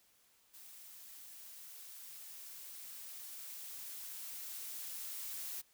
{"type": "noise with level ramp", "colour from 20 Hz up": "blue", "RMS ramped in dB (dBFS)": [-55, -43], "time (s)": [0.53, 5.62], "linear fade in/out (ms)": 20, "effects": ["white hiss -70 dBFS RMS until 5.73 s"]}